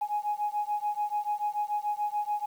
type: beating tone pair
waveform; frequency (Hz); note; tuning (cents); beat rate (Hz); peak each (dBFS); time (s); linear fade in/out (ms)
sine; 830.6 / 837.5; G#5 / G#5; 0 / +14; 6.9; -30; 0.01-2.46; 10
effects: tanh soft clip ceiling -21 dBFS + 9-bit